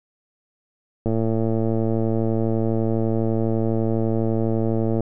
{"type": "click train", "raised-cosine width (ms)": 2, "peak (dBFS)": -10, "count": 443, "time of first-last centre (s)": [1.06, 5.006], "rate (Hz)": 112, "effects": []}